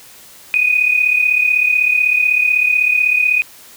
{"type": "tone pair together", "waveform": "sine", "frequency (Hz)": [2453, 2489], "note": ["D#7", "D#7"], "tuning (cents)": [-25, 0], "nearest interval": "unison", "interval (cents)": 25, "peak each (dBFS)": [-17, -12], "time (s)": [0.54, 3.42], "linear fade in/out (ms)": 0, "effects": ["white hiss -41 dBFS RMS until 3.76 s"]}